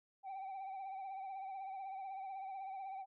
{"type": "tone with vibrato", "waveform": "sine", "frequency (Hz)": 773, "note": "G5", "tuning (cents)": -24, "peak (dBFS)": -40, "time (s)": [0.23, 3.06], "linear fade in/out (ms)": 50, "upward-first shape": "triangle", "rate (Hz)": 16, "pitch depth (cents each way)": 58, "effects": ["tanh soft clip ceiling -42 dBFS"]}